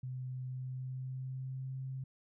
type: tone with pitch glide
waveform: sine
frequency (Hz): 128.2 to 132.03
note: C3 to C3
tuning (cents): -35 to +16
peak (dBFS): -38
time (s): 0.03-2.04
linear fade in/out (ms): 5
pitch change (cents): +51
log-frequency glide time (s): 0.48-1.78
effects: none